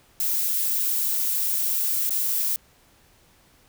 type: noise with dropouts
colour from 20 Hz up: violet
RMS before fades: -24 dBFS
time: 0.2-2.56 s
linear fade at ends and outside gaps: 1 ms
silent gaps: 2.095-2.106 s
effects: pink hiss -58 dBFS RMS until 3.68 s